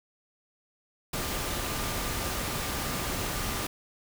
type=tone in noise; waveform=sine; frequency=1197 Hz; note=D6; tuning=33 cents sharp; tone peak=-43 dBFS; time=1.13-3.67 s; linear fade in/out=5 ms; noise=pink; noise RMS=-32 dBFS; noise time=1.13-3.67 s; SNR=-14 dB; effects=none